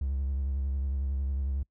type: tone with vibrato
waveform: triangle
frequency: 68.1 Hz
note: C#2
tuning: 30 cents flat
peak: -25 dBFS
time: 0.01-1.63 s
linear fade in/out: 5 ms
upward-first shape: triangle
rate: 11 Hz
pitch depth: 73 cents each way
effects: noise-tail reverb RT60 0.1 s tail -25 dB re dry + tanh soft clip ceiling -21 dBFS